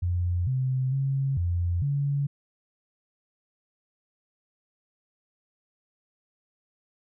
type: tone with pitch steps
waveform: sine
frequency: 88.3 / 130 / 136.1 / 87.2 / 141.5 Hz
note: F2 / C3 / C#3 / F2 / C#3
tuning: +20 / -11 / -31 / -2 / +36 cents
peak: -23 dBFS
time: 0.02-2.27 s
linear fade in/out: 10 ms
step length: 450 ms
effects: none